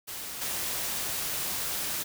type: noise with level steps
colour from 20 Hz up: white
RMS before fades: -38 / -32 dBFS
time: 0.07-2.04 s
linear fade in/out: 20 ms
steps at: 0.41 s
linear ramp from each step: 10 ms
effects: none